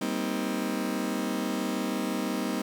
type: chord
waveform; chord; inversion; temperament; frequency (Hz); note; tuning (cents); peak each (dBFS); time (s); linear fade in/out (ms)
35% pulse; C minor seventh; second; just; 196.22 / 235.5 / 261.6 / 314; G3 / Bb3 / C4 / Eb4; +2 / +18 / 0 / +16; -32; 0.01-2.62; 5
effects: 10-bit